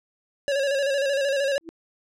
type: tone with vibrato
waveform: square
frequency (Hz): 554.4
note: C#5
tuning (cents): 0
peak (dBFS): -22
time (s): 0.48-1.58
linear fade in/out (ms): 0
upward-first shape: square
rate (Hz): 13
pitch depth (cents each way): 46
type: tone with exponential growth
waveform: sine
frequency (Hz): 329.6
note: E4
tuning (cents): 0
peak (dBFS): -30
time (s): 1.61-1.69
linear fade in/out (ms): 0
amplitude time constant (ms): 17
effects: low-pass 7000 Hz 12 dB/octave

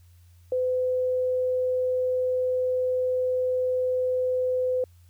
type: tone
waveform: sine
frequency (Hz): 507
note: B4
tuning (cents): +45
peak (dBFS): -22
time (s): 0.52-4.84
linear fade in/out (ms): 2
effects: added 87 Hz sine -51 dBFS peak until 5.09 s + white hiss -66 dBFS RMS until 5.09 s

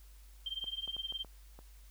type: tone with tremolo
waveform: sine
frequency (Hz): 3155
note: G7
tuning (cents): +10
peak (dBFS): -33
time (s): 0.46-1.24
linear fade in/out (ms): 2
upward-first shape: triangle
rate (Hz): 19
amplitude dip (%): 100
type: clicks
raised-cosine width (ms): 1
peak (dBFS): -38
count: 6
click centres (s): 0.642 / 0.877 / 0.966 / 1.124 / 1.247 / 1.59
effects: added 50 Hz sine -53 dBFS peak until 1.9 s + white hiss -65 dBFS RMS until 1.9 s

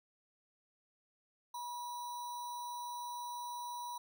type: tone with sample-and-hold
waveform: sine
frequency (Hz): 967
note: B5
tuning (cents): -37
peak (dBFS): -40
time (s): 1.54-3.98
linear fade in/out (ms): 5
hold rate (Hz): 4900
effects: none

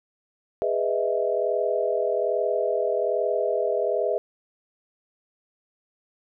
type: chord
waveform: sine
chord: E major seventh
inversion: first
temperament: just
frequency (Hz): 412 / 494.4 / 618.1 / 659.3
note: G#4 / B4 / D#5 / E5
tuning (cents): -14 / +2 / -12 / 0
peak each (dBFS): -27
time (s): 0.62-4.18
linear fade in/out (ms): 0
effects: none

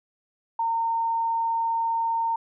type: tone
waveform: sine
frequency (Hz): 915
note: A#5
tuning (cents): -32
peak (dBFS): -22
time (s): 0.59-2.36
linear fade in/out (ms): 5
effects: none

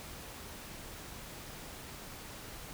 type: silence
effects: pink hiss -47 dBFS RMS until 2.73 s

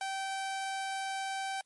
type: tone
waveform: sawtooth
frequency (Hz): 775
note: G5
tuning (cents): -20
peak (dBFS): -30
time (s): 0.01-1.61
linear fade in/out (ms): 2
effects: white hiss -75 dBFS RMS until 1.65 s + MP3 48 kbps

